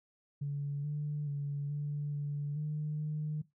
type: tone with pitch steps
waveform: sine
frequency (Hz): 142.9 / 148.1 / 143 / 146.2 / 145 / 151.2 / 152.1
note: D3 / D3 / D3 / D3 / D3 / D#3 / D#3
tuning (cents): -47 / +15 / -46 / -7 / -22 / -49 / -39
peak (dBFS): -32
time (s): 0.41-3.42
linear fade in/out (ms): 10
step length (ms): 430
effects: noise-tail reverb RT60 0.2 s tail -19 dB re dry + tanh soft clip ceiling -28 dBFS

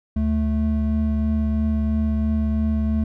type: tone pair together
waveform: triangle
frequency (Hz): 73.8 / 218.4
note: D2 / A3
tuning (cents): +9 / -13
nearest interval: octave + perfect fifth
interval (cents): 1878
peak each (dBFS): -19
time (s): 0.16-3.04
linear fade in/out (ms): 5
effects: none

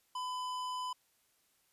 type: tone with hard clipping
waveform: triangle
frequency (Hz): 1005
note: B5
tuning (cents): +30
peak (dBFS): -38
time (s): 0.15-0.93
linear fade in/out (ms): 5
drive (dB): 18
effects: white hiss -73 dBFS RMS until 1.72 s + resampled to 32000 Hz

